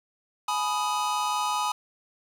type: chord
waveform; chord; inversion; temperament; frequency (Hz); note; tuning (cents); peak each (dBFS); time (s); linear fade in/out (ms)
square; G# minor; none; equal with one note detuned; 842.7 / 987.8 / 1244.5; G#5 / B5 / D#6; +25 / 0 / 0; -30; 0.48-1.72; 5
effects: low-pass 11000 Hz 12 dB/octave + 8-bit